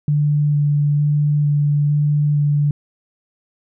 sine tone with vibrato, 146.83 Hz, D3, in tune, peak -13 dBFS, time 0.08-2.71 s, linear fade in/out 2 ms, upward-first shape square, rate 1.1 Hz, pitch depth 9 cents each way, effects none

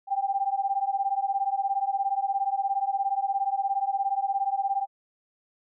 sine beating tone pair, 780 / 797 Hz, G5 / G5, -9 / +28 cents, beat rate 17 Hz, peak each -27 dBFS, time 0.07-4.87 s, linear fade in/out 50 ms, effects none

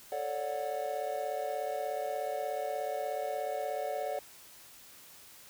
triangle chord, D major seventh, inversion second, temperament just, 440.5 / 550.6 / 587.3 / 734.2 Hz, A4 / C#5 / D5 / F#5, +2 / -12 / 0 / -14 cents, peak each -39 / -37 / -35 / -35 dBFS, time 0.12-4.19 s, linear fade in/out 2 ms, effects white hiss -54 dBFS RMS until 5.49 s

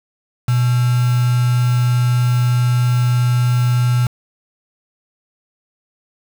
sine tone with quantisation, 122.8 Hz, B2, 9 cents flat, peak -12 dBFS, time 0.48-4.07 s, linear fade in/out 5 ms, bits 4, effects none

